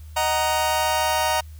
sawtooth chord, D# minor, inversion none, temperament just, 622.3 / 746.7 / 933.4 Hz, D#5 / F#5 / A#5, 0 / +16 / +2 cents, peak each -21 / -22 / -18 dBFS, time 0.16-1.41 s, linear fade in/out 10 ms, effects added 77 Hz sine -37 dBFS peak until 1.59 s + white hiss -56 dBFS RMS until 1.59 s

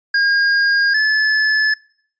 square tone pair in turn, 1622 / 1728.8 Hz, G#6 / A6, -41 / -31 cents, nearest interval minor second, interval 110 cents, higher second, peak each -13 dBFS, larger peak neither, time 0.14-0.94 / 0.94-1.74 s, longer neither, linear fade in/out 5 ms, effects noise-tail reverb RT60 0.6 s tail -23 dB re dry + resampled to 16000 Hz

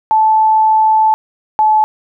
sine tone pair in turn, 873 / 862.5 Hz, A5 / A5, -14 / -35 cents, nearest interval unison, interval 21 cents, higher first, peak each -7 dBFS, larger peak neither, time 0.11-1.14 / 1.59-1.84 s, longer first, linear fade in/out 0 ms, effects none

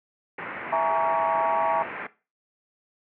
white low-pass noise, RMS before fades -35 dBFS, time 0.38-2.07 s, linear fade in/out 5 ms, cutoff 2300 Hz, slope 48 dB/octave
sine chord, A# half-diminished seventh, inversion second, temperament equal with one note detuned, 659.3 / 830.6 / 932.3 / 1126.2 Hz, E5 / G#5 / A#5 / C#6, 0 / 0 / 0 / +27 cents, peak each -24 / -27 / -25 / -28 dBFS, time 0.72-1.83 s, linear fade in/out 10 ms
effects noise-tail reverb RT60 0.3 s tail -17 dB re dry + high-pass 200 Hz 12 dB/octave

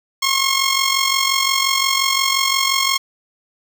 10% pulse tone with amplitude modulation, 1080 Hz, C#6, 45 cents flat, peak -4 dBFS, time 0.22-2.98 s, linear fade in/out 10 ms, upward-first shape sine, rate 45.7 Hz, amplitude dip 60%, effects none

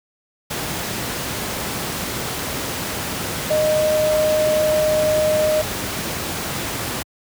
sine tone in noise, 616 Hz, D#5, 17 cents flat, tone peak -15 dBFS, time 3.5-5.62 s, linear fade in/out 10 ms, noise pink, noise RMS -25 dBFS, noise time 0.5-7.03 s, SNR +7 dB, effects high-pass 80 Hz 12 dB/octave

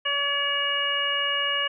harmonic tone with a mistuned harmonic, 568 Hz, C#5, 42 cents sharp, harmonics 1 / 2 / 3 / 4 / 5, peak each -34 / -31 / -29 / -33 / -25 dBFS, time 0.05-1.68 s, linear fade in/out 10 ms, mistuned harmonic 5, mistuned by +20 cents, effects none

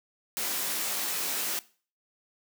white noise with comb filter, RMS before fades -31 dBFS, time 0.37-1.59 s, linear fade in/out 0 ms, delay 18 ms, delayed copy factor +0.65, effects noise-tail reverb RT60 0.4 s tail -19 dB re dry + high-pass 200 Hz 12 dB/octave

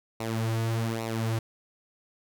sawtooth tone with flanger, 113.2 Hz, A2, 50 cents sharp, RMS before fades -29 dBFS, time 0.2-1.39 s, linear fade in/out 5 ms, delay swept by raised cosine 0.61 to 5.11 ms, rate 1.2 Hz, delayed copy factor -0.7, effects none

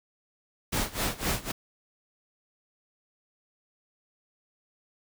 pink noise with tremolo, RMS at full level -27 dBFS, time 0.72-1.52 s, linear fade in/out 10 ms, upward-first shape sine, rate 3.9 Hz, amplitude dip 90%, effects none

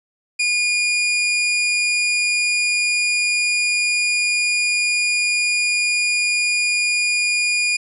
sawtooth tone, 2434 Hz, D#7, 39 cents flat, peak -13 dBFS, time 0.39-7.77 s, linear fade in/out 10 ms, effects resampled to 24000 Hz

